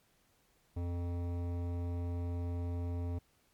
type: tone with hard clipping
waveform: sine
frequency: 87 Hz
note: F2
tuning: 6 cents flat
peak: -36 dBFS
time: 0.76-3.19 s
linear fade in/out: 10 ms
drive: 15 dB
effects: pink hiss -71 dBFS RMS until 3.53 s + MP3 96 kbps